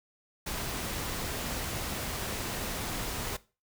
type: noise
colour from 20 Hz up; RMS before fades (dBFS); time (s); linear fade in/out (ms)
pink; -35; 0.46-3.37; 10
effects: noise-tail reverb RT60 0.3 s tail -18 dB re dry